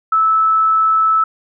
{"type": "tone", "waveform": "sine", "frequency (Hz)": 1308, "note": "E6", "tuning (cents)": -14, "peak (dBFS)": -10, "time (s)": [0.12, 1.24], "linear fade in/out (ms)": 5, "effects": []}